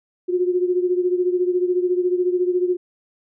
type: beating tone pair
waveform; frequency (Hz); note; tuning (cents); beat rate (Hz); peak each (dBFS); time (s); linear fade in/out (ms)
sine; 357.8 / 371.8; F4 / F#4; +42 / +8; 14; -18 / -23; 0.28-2.77; 20
effects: none